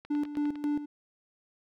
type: click train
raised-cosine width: 0.3 ms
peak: -31 dBFS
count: 6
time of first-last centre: 0.05-0.556 s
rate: 9.88 Hz
type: tone with tremolo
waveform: triangle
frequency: 293.7 Hz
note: D4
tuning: in tune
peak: -24 dBFS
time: 0.1-0.86 s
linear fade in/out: 10 ms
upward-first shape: square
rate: 3.7 Hz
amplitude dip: 70%
effects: none